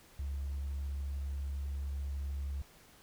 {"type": "tone with vibrato", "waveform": "triangle", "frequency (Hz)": 69.6, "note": "C#2", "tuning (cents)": 8, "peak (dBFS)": -31, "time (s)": [0.19, 2.62], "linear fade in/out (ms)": 5, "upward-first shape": "sine", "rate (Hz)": 20, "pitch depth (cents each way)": 23, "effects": ["tanh soft clip ceiling -32 dBFS", "pink hiss -60 dBFS RMS until 3.02 s"]}